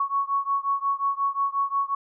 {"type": "beating tone pair", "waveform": "sine", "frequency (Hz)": [1108.7, 1114.3], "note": ["C#6", "C#6"], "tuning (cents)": [0, 9], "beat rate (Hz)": 5.6, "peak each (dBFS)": [-25, -26], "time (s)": [0, 1.95], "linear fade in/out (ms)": 5, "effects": []}